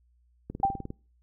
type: click train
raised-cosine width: 3 ms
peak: -23 dBFS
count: 9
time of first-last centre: 0.5-0.904 s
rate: 19.8 Hz
type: tone with exponential decay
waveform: sine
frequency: 787 Hz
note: G5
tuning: 7 cents sharp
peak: -17 dBFS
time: 0.63-0.85 s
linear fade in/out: 5 ms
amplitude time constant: 46 ms
effects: noise-tail reverb RT60 0.4 s tail -25 dB re dry + added 60 Hz sine -62 dBFS peak until 1.22 s